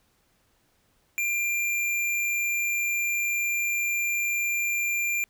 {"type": "tone", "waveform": "square", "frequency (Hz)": 2383, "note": "D7", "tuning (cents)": 25, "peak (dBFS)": -25, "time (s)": [1.18, 5.24], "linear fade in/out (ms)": 0, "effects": ["pink hiss -67 dBFS RMS until 5.29 s"]}